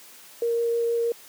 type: tone with vibrato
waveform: sine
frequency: 467 Hz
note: A#4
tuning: 3 cents sharp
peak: -21 dBFS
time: 0.42-1.12 s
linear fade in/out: 2 ms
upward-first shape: triangle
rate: 6.3 Hz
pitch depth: 8 cents each way
effects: white hiss -48 dBFS RMS until 1.28 s + high-pass 200 Hz 12 dB/octave